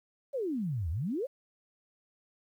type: exponential two-way sweep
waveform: sine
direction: down then up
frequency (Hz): 587.3 to 74 to 587.3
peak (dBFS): -30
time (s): 0.33-1.27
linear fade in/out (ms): 20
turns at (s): 0.9
effects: 11-bit